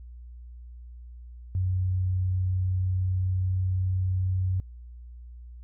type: tone with pitch glide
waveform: sine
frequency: 92.5 to 93.04 Hz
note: F#2 to F#2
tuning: 0 to +10 cents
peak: -23 dBFS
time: 1.55-4.6 s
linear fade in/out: 0 ms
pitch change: +10 cents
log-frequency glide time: 2.3-3.68 s
effects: added 60 Hz sine -41 dBFS peak until 5.63 s